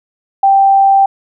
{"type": "tone", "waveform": "sine", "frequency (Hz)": 784, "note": "G5", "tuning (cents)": 0, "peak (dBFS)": -5, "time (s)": [0.43, 1.06], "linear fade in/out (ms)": 5, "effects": []}